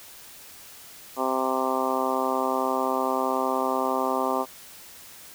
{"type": "harmonic tone", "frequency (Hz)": 130.81, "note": "C3", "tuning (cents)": 0, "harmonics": [2, 3, 4, 5, 6, 7, 8, 9], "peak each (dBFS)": [-31, -31, -31, -31, -31, -31, -31, -31], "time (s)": [1.16, 4.46], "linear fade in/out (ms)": 50, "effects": ["white hiss -46 dBFS RMS until 5.34 s"]}